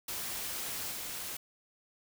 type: noise with level steps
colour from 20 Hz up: white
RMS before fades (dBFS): -38 / -40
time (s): 0.08-1.37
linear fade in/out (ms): 5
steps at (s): 0.91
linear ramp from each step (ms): 10
effects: none